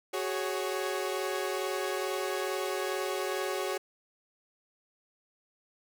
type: chord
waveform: sawtooth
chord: F# suspended second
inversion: none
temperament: equal with one note detuned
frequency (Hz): 373 / 415.3 / 554.4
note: F#4 / G#4 / C#5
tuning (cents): +14 / 0 / 0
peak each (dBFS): -30 / -32 / -32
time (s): 0.13-3.78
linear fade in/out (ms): 10
effects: none